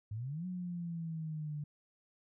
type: exponential two-way sweep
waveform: sine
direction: up then down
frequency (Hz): 100.7 to 184 to 146.7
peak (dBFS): -37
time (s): 0.11-1.64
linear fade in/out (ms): 5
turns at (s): 0.46
effects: none